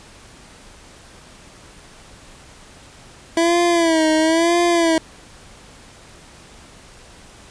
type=tone with vibrato; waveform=25% pulse; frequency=329.6 Hz; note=E4; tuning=in tune; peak=-10 dBFS; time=3.37-4.98 s; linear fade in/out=2 ms; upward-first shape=sine; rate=1 Hz; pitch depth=89 cents each way; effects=pink hiss -44 dBFS RMS until 7.5 s + resampled to 22050 Hz